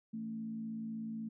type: tone with frequency modulation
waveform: sine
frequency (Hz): 222.2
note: A3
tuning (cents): +17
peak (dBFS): -38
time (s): 0.13-1.29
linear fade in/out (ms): 10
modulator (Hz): 56.2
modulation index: 0.44
effects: none